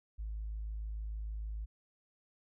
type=tone; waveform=sine; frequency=53.3 Hz; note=G#1; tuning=46 cents sharp; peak=-36 dBFS; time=0.18-1.66 s; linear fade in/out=20 ms; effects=tanh soft clip ceiling -33 dBFS